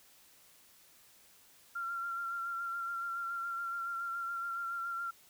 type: tone with vibrato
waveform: sine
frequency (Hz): 1375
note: F6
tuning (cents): -27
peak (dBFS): -35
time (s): 1.75-5.11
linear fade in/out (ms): 10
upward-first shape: sine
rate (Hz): 7.1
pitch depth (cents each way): 26
effects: white hiss -62 dBFS RMS until 5.29 s